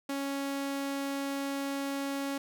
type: tone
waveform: sawtooth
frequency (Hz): 277.2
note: C#4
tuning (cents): 0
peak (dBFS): -28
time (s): 0.09-2.38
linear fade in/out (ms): 5
effects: none